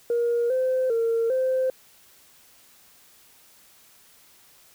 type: tone with pitch steps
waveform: sine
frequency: 473 / 516 / 458.6 / 519 Hz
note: A#4 / C5 / A#4 / C5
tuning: +25 / -24 / -28 / -14 cents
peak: -19 dBFS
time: 0.1-1.7 s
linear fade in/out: 2 ms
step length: 400 ms
effects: tanh soft clip ceiling -17 dBFS + white hiss -55 dBFS RMS until 4.74 s